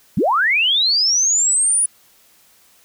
sine linear sweep, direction up, 125.4 to 9870 Hz, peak -13 dBFS, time 0.17-1.86 s, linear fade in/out 5 ms, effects white hiss -53 dBFS RMS until 2.84 s

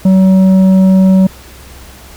triangle tone with tanh clipping, 189.1 Hz, F#3, 38 cents sharp, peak -5 dBFS, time 0.05-1.27 s, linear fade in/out 5 ms, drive 11 dB, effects added 65 Hz sine -36 dBFS peak until 2.16 s + pink hiss -36 dBFS RMS until 2.16 s

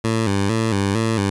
15% pulse tone with vibrato, 105.5 Hz, G#2, 28 cents sharp, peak -11 dBFS, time 0.04-1.3 s, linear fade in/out 5 ms, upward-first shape square, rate 2.2 Hz, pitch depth 110 cents each way, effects resampled to 24000 Hz

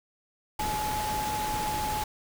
sine tone in noise, 850 Hz, G#5, 40 cents sharp, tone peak -29 dBFS, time 0.59-2.04 s, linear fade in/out 5 ms, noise pink, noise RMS -34 dBFS, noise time 0.59-2.04 s, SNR +2 dB, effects none

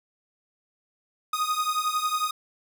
45% pulse beating tone pair, 1239 / 1250 Hz, D#6 / D#6, -8 / +8 cents, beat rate 11 Hz, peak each -27 / -28 dBFS, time 1.33-2.31 s, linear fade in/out 5 ms, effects none

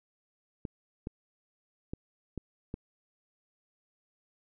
clicks, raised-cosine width 3 ms, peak -23 dBFS, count 5, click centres 0.652 / 1.071 / 1.935 / 2.377 / 2.741 s, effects none

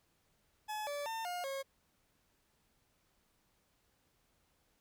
40% pulse tone with pitch steps, 853 / 578 / 900 / 712 / 544 Hz, G#5 / D5 / A5 / F5 / C#5, +46 / -28 / +39 / +33 / -33 cents, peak -37 dBFS, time 0.68-1.63 s, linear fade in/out 20 ms, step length 190 ms, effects pink hiss -75 dBFS RMS until 4.8 s

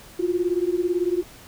sine beating tone pair, 344.8 / 362.8 Hz, F4 / F#4, -22 / -34 cents, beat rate 18 Hz, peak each -23 dBFS, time 0.19-1.23 s, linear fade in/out 10 ms, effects pink hiss -46 dBFS RMS until 1.47 s

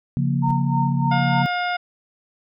sine chord, Bb minor, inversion first, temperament equal, 138.59 / 174.61 / 233.1 Hz, Db3 / F3 / Bb3, 0 / 0 / 0 cents, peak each -20 / -24 / -25 dBFS, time 0.17-1.46 s, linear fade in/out 0 ms
brown noise with exponential growth, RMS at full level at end -31 dBFS, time 0.42-0.51 s, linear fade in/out 2 ms, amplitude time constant 19 ms
sine tone with tremolo, 918 Hz, A#5, 27 cents flat, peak -20 dBFS, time 0.42-1.43 s, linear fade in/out 20 ms, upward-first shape sine, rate 3.3 Hz, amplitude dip 85%
harmonic tone, 712 Hz, F5, 33 cents sharp, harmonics 1 / 2 / 3 / 4 / 5 / 7, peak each -23 / -26 / -30 / -36 / -35 / -40 dBFS, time 1.11-1.77 s, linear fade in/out 10 ms
effects none

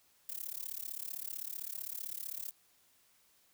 violet noise with amplitude modulation, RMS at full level -38 dBFS, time 0.29-2.51 s, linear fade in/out 2 ms, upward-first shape sine, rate 35.6 Hz, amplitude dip 100%, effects white hiss -69 dBFS RMS until 3.53 s

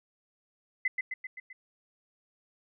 sine tone with echo, 2031 Hz, B6, 48 cents sharp, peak -24 dBFS, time 0.85-0.88 s, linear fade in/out 5 ms, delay 130 ms, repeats 5, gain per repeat -4 dB, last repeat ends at 1.53 s, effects none

